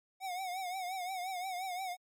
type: tone with vibrato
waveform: square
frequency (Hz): 740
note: F#5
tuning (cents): 0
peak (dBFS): -37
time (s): 0.2-1.97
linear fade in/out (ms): 50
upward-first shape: triangle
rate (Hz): 5.7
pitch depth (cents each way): 96
effects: MP3 96 kbps